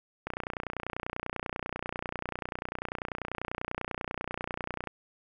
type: click train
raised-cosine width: 0.5 ms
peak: -18 dBFS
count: 140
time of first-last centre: 0.27-4.873 s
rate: 30.2 Hz
effects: none